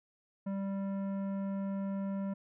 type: tone with tanh clipping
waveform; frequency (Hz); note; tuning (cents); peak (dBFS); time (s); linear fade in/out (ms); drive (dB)
sine; 196; G3; 0; -35; 0.46-2.34; 10; 13
effects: none